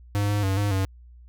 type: tone with pitch steps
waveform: square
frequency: 102.1 / 103.1 / 96.3 / 102.4 / 95.8 Hz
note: G#2 / G#2 / G2 / G#2 / G2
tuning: -29 / -12 / -30 / -24 / -39 cents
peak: -22 dBFS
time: 0.15-0.85 s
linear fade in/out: 0 ms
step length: 140 ms
effects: added 60 Hz sine -45 dBFS peak until 1.28 s